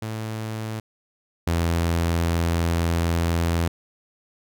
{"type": "tone pair in turn", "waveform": "sawtooth", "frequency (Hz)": [110, 84.17], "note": ["A2", "E2"], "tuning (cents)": [0, 37], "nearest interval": "perfect fourth", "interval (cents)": 463, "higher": "first", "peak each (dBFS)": [-24, -16], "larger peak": "second", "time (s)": [[0.02, 0.8], [1.47, 3.68]], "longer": "second", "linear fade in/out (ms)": 5, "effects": []}